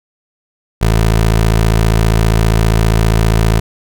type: tone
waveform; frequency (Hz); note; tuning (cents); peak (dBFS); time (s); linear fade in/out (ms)
20% pulse; 55; A1; 0; -4; 0.81-3.6; 10
effects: none